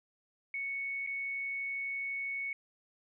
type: tone with dropouts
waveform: sine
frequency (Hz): 2217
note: C#7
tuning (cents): 0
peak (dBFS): -34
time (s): 0.54-2.53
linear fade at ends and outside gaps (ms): 2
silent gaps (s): 1.065-1.072
effects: none